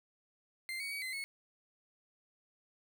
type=tone with pitch steps; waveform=35% pulse; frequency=2088 / 2239 / 2264 / 2051 / 2195 Hz; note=C7 / C#7 / C#7 / C7 / C#7; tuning=-4 / +17 / +36 / -35 / -18 cents; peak=-36 dBFS; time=0.69-1.24 s; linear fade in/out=0 ms; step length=110 ms; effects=none